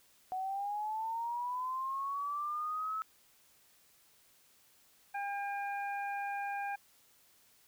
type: linear sweep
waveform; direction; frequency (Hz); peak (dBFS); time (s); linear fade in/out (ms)
sine; up; 740 to 1305; -34; 0.32-3.02; 0
type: harmonic tone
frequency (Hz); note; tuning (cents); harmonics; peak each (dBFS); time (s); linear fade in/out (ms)
804; G5; +44; 1 / 2 / 3; -36 / -42 / -46; 5.14-6.76; 10
effects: white hiss -66 dBFS RMS until 7.67 s